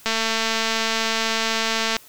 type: click train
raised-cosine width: 0.2 ms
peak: -5 dBFS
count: 428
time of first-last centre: 0.06-1.966 s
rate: 224 Hz
effects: white hiss -48 dBFS RMS until 2.08 s